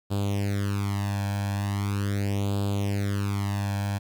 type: tone with flanger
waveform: sawtooth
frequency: 100.4 Hz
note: G2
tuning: 42 cents sharp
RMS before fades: -27 dBFS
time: 0.1-3.99 s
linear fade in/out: 20 ms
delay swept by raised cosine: 0.25 to 1.23 ms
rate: 0.4 Hz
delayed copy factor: +0.85
effects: 10-bit